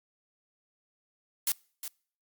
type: noise with echo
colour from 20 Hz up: blue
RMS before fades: -27 dBFS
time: 1.47-1.52 s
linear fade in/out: 2 ms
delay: 360 ms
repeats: 1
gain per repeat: -11 dB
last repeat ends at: 1.88 s
effects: noise-tail reverb RT60 0.5 s tail -26 dB re dry + Opus 48 kbps